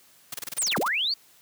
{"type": "noise bursts", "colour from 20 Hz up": "white", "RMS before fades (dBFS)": -33, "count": 12, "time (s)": [0.32, 0.882], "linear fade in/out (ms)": 5, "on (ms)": 23, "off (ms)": 26}
{"type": "linear two-way sweep", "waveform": "sine", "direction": "down then up", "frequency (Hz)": [9490, 135.4, 4706], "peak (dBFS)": -23, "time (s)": [0.58, 1.14], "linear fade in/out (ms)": 5, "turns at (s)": 0.78}
{"effects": ["white hiss -57 dBFS RMS until 1.41 s", "high-pass 80 Hz 12 dB/octave"]}